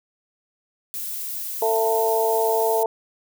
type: noise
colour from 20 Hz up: violet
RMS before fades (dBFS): -30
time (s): 0.94-2.83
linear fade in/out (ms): 0
type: harmonic tone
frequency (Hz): 223.8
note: A3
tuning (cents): +30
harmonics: 2 / 3 / 4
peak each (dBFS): -21 / -23 / -24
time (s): 1.62-2.86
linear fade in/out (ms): 2
effects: none